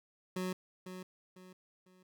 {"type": "tone with echo", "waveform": "25% pulse", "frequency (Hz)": 184.1, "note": "F#3", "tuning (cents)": -8, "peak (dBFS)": -31, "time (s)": [0.36, 0.53], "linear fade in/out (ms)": 5, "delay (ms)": 500, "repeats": 3, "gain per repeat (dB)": -9, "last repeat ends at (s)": 2.03, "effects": []}